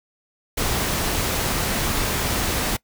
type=noise; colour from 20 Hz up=pink; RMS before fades=-23 dBFS; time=0.57-2.77 s; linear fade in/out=10 ms; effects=noise-tail reverb RT60 0.1 s tail -22 dB re dry